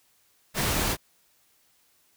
pink noise, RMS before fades -26 dBFS, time 0.54-0.97 s, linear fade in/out 50 ms, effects white hiss -65 dBFS RMS until 2.16 s

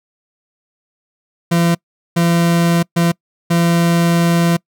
40% pulse tone bursts at uneven times, 169.9 Hz, F3, 47 cents flat, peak -10 dBFS, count 4, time 1.51-1.75 / 2.16-2.83 / 2.96-3.12 / 3.5-4.57 s, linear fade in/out 10 ms, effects noise-tail reverb RT60 0.1 s tail -26 dB re dry

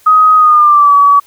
sine tone with pitch glide, 1257 to 1139.4 Hz, D#6 to C#6, +17 to +47 cents, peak -3 dBFS, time 0.06-1.2 s, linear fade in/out 10 ms, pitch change -170 cents, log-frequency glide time 0.36-0.95 s, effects white hiss -46 dBFS RMS until 1.26 s

